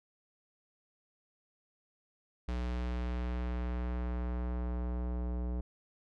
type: tone with low-pass filter sweep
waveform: square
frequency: 60.9 Hz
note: B1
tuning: 24 cents flat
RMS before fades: -35 dBFS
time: 2.48-5.61 s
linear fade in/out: 5 ms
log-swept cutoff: 4800 to 650 Hz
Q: 0.72
effects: none